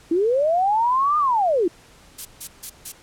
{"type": "linear two-way sweep", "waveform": "sine", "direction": "up then down", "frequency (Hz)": [316, 1228, 316], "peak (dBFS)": -16, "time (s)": [0.11, 1.68], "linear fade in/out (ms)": 5, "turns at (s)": 1.18}
{"type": "noise bursts", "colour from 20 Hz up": "violet", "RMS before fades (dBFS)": -26, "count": 4, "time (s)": [2.18, 2.922], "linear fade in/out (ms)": 10, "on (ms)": 73, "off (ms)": 150}
{"effects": ["pink hiss -50 dBFS RMS until 3.02 s", "low-pass 10000 Hz 12 dB/octave"]}